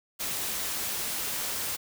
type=noise; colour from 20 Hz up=white; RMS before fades=-32 dBFS; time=0.19-1.77 s; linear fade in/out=20 ms; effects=none